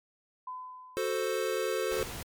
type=tone with exponential decay; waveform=sine; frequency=1012 Hz; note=B5; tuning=42 cents sharp; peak=-35 dBFS; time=0.47-1.76 s; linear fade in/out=5 ms; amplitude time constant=280 ms
type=chord; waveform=square; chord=F# diminished; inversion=none; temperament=equal; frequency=370 / 440 / 523.3 Hz; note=F#4 / A4 / C5; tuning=0 / 0 / 0 cents; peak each=-35 / -33 / -34 dBFS; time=0.97-2.03 s; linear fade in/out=0 ms
type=noise; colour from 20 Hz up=pink; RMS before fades=-40 dBFS; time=1.91-2.23 s; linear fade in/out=5 ms
effects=MP3 96 kbps